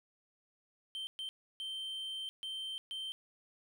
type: tone bursts at uneven times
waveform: triangle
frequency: 3120 Hz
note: G7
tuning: 9 cents flat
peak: -37 dBFS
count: 5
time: 0.95-1.07 / 1.19-1.29 / 1.6-2.29 / 2.43-2.78 / 2.91-3.12 s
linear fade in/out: 0 ms
effects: 13-bit